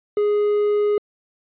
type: tone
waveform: triangle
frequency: 415.3 Hz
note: G#4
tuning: in tune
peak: -14 dBFS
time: 0.17-0.98 s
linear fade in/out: 2 ms
effects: resampled to 8000 Hz